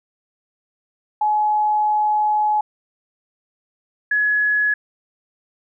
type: tone pair in turn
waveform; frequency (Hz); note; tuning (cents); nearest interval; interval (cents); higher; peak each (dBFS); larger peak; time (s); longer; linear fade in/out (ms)
sine; 847 / 1690.2; G#5 / G#6; +34 / +30; octave; 1196; second; -15; neither; 1.21-2.61 / 4.11-4.74; first; 5
effects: none